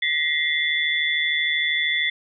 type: tone cluster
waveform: sine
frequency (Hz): 1927 / 2080 / 3457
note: B6 / C7 / A7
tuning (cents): -43 / -11 / -31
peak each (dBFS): -24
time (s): 0.02-2.1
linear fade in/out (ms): 5
effects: none